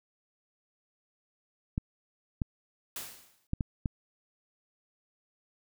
clicks, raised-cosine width 5 ms, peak -17 dBFS, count 5, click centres 1.779 / 2.418 / 3.534 / 3.608 / 3.858 s
white noise with exponential decay, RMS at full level -37 dBFS, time 2.96-3.47 s, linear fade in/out 2 ms, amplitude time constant 110 ms
effects none

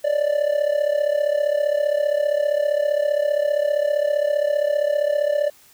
triangle tone with amplitude modulation, 587.3 Hz, D5, in tune, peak -12 dBFS, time 0.04-5.5 s, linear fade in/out 10 ms, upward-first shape sine, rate 35.2 Hz, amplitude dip 80%, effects white hiss -52 dBFS RMS until 5.73 s

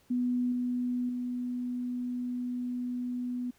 sine tone with level steps, 246.9 Hz, B3, in tune, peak -26 / -28 / -31 dBFS, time 0.1-3.51 s, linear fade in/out 10 ms, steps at 0.52 / 1.09 s, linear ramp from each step 2 ms, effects pink hiss -65 dBFS RMS until 3.58 s

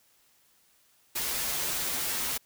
white noise with comb filter, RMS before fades -31 dBFS, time 1.15-2.38 s, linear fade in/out 10 ms, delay 9.9 ms, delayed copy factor -0.65, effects white hiss -65 dBFS RMS until 2.45 s

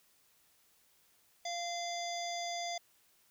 harmonic tone with a mistuned harmonic, 694 Hz, F5, 11 cents flat, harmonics 1 / 3 / 5 / 7 / 9 / 10, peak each -38 / -45 / -45 / -45 / -47 / -52 dBFS, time 1.45-2.78 s, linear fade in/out 5 ms, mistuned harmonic 3, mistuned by -16 cents, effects white hiss -69 dBFS RMS until 3.3 s

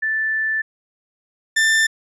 sine / 40% pulse tone pair in turn, 1760 / 1781.5 Hz, A6 / A6, 0 / +21 cents, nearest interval unison, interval 21 cents, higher second, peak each -18 / -13 dBFS, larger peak second, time 0.02-0.62 / 1.56-1.87 s, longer first, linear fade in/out 10 ms, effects resampled to 24000 Hz

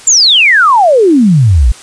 sine exponential sweep, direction down, 7470 to 51.91 Hz, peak -3 dBFS, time 0.07-1.72 s, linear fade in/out 5 ms, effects white hiss -33 dBFS RMS until 1.82 s + resampled to 22050 Hz

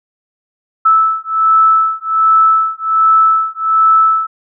sine beating tone pair, 1311 / 1312.3 Hz, E6 / E6, -10 / -8 cents, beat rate 1.3 Hz, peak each -11 dBFS, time 0.85-4.27 s, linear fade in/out 10 ms, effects none

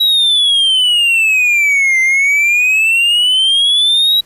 triangle exponential two-way sweep, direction down then up, 3893 to 2071 to 3893 Hz, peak -7 dBFS, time 0-4.21 s, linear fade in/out 10 ms, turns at 2 s, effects pink hiss -49 dBFS RMS until 4.25 s + resampled to 32000 Hz

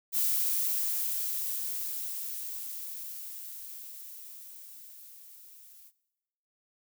violet noise with level ramp, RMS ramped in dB -27 to -54 dBFS, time 0.12-5.92 s, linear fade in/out 50 ms, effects noise-tail reverb RT60 1.0 s tail -19 dB re dry

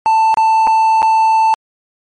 triangle tone with dropouts, 886 Hz, A5, 12 cents sharp, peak -6 dBFS, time 0.06-1.54 s, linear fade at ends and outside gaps 0 ms, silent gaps 0.342-0.372 / 0.67-0.674 / 1.02-1.028 s, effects MP3 48 kbps

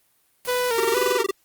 white noise, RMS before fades -35 dBFS, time 0.45-1.12 s, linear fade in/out 0 ms
sawtooth tone with vibrato, 477.7 Hz, A#4, 42 cents sharp, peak -17 dBFS, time 0.47-1.24 s, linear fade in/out 20 ms, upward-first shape square, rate 2.1 Hz, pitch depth 65 cents each way
square tone bursts, 390 Hz, G4, 9 cents flat, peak -20 dBFS, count 12, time 0.78-1.31 s, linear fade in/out 5 ms, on 24 ms, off 22 ms
effects white hiss -64 dBFS RMS until 1.44 s + Opus 32 kbps

